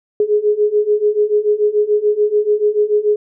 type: beating tone pair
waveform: sine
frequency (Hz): 415.3 / 422.2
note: G#4 / G#4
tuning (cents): 0 / +29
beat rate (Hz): 6.9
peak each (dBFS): -16 / -14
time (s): 0.2-3.16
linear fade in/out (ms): 2
effects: none